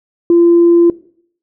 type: tone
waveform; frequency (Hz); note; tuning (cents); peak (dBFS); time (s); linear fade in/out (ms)
sine; 342.2; F4; -35; -4; 0.3-0.9; 2
effects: noise-tail reverb RT60 0.6 s tail -20 dB re dry + tanh soft clip ceiling -1 dBFS